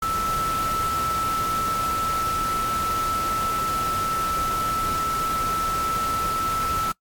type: tone in noise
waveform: sine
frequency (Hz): 1318.5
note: E6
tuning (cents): 0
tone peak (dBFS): -22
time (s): 0.02-6.92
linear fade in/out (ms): 5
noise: pink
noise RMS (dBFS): -32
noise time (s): 0.02-6.92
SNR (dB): +7
effects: noise-tail reverb RT60 0.1 s tail -21 dB re dry + AAC 64 kbps